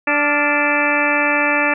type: harmonic tone with a mistuned harmonic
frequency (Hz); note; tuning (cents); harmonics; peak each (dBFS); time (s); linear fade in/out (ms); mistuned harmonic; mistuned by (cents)
292.8; D4; -5; 1 / 2 / 3 / 4 / 5 / 6 / 7 / 8 / 9; -23 / -22 / -23 / -25 / -24 / -20 / -26 / -21 / -23; 0.07-1.74; 5; 5; -70
effects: none